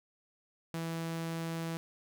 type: tone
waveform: sawtooth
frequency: 164.81 Hz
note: E3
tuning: in tune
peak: -31 dBFS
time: 0.74-1.77 s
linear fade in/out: 0 ms
effects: none